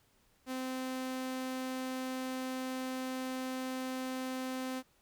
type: tone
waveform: sawtooth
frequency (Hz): 258.7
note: C4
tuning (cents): -19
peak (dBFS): -32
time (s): 0.46-4.83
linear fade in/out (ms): 50
effects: pink hiss -70 dBFS RMS until 5.01 s